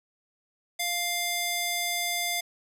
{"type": "tone with high-pass filter", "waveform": "square", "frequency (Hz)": 700, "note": "F5", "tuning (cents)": 4, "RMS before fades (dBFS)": -29, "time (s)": [0.79, 2.41], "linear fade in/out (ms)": 10, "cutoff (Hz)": 1700, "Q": 0.54, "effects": ["resampled to 32000 Hz"]}